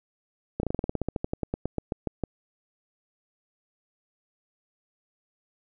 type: slowing click train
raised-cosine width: 2 ms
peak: -14 dBFS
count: 21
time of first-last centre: 0.6-2.237 s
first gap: 32 ms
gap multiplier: 1.09
effects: none